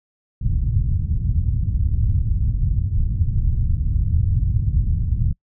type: low-pass noise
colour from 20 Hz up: white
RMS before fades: -19 dBFS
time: 0.41-5.33 s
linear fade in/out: 10 ms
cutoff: 110 Hz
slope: 24 dB/octave
effects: noise-tail reverb RT60 0.1 s tail -26 dB re dry